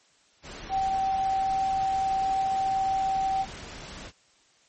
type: tone in noise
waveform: sine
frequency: 771 Hz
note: G5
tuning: 29 cents flat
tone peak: -23 dBFS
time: 0.69-3.46 s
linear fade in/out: 50 ms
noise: pink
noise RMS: -41 dBFS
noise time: 0.42-4.12 s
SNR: +15 dB
effects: white hiss -62 dBFS RMS until 4.68 s + MP3 32 kbps